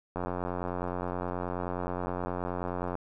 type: click train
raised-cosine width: 1 ms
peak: -19 dBFS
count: 251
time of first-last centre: 0.16-2.953 s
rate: 89.5 Hz
effects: none